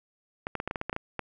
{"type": "clicks", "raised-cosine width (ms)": 0.5, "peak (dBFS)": -16, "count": 11, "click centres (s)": [0.469, 0.553, 0.601, 0.676, 0.711, 0.758, 0.814, 0.896, 0.929, 0.964, 1.193], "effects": []}